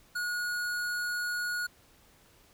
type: tone with hard clipping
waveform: sine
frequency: 1448 Hz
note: F#6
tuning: 38 cents flat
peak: -32 dBFS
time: 0.15-1.67 s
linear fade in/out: 10 ms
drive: 16 dB
effects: pink hiss -61 dBFS RMS until 2.53 s